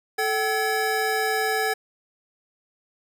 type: tone cluster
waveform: square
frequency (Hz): 436.2 / 767 / 1695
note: A4 / G5 / G#6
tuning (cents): -15 / -38 / +35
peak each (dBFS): -27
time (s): 0.18-1.74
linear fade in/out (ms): 10
effects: none